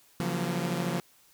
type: chord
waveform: sawtooth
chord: Gb major seventh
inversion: second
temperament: equal with one note detuned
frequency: 138.59 / 171.71 / 185 / 233.1 Hz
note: Db3 / F3 / Gb3 / Bb3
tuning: 0 / -29 / 0 / 0 cents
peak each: -32 / -27 / -31 / -33 dBFS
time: 0.2-1 s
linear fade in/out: 0 ms
effects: white hiss -61 dBFS RMS until 1.33 s